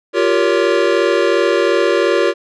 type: chord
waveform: square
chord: G half-diminished seventh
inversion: third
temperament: equal with one note detuned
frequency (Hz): 349.2 / 392 / 466.2 / 564.1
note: F4 / G4 / Bb4 / Db5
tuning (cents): 0 / 0 / 0 / +30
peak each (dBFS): -18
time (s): 0.13-2.34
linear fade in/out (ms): 50
effects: low-pass 4000 Hz 12 dB/octave